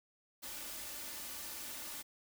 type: noise with comb filter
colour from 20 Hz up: white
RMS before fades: -45 dBFS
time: 0.42-2.03 s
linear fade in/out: 20 ms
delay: 3.4 ms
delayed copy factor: +0.55
effects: none